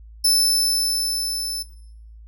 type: tone with level ramp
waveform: 25% pulse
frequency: 5274 Hz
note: E8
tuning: in tune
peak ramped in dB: -9 to -21 dBFS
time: 0.24-1.63 s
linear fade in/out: 10 ms
effects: noise-tail reverb RT60 0.7 s tail -17 dB re dry + added 55 Hz sine -40 dBFS peak until 2.27 s